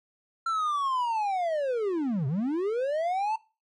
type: linear two-way sweep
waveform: triangle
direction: down then up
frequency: 1363 to 124.7 to 899 Hz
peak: -23 dBFS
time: 0.46-3.36 s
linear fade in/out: 5 ms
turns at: 2.27 s
effects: noise-tail reverb RT60 0.3 s tail -19 dB re dry + MP3 48 kbps